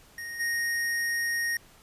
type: tone with level steps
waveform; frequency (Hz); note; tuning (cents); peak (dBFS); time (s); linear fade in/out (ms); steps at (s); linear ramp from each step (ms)
square; 1864.7; A#6; 0; -36 / -27; 0.18-1.57; 2; 0.39; 20
effects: pink hiss -56 dBFS RMS until 1.82 s + resampled to 32000 Hz